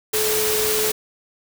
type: tone in noise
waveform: sine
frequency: 430.5 Hz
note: A4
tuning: 38 cents flat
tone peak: -22 dBFS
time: 0.13-0.92 s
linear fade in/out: 10 ms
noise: white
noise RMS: -22 dBFS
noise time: 0.13-0.92 s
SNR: -3 dB
effects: none